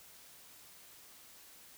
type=silence; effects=white hiss -57 dBFS RMS until 1.77 s